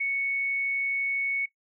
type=tone; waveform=sine; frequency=2217 Hz; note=C#7; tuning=in tune; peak=-25 dBFS; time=0-1.46 s; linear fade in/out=10 ms; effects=noise-tail reverb RT60 0.1 s tail -18 dB re dry